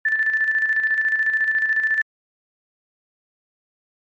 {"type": "tone with tremolo", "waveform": "sine", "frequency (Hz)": 1760, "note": "A6", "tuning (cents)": 0, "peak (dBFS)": -15, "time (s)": [0.05, 2.02], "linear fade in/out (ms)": 5, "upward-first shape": "square", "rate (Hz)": 14, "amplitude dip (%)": 50, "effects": ["MP3 32 kbps"]}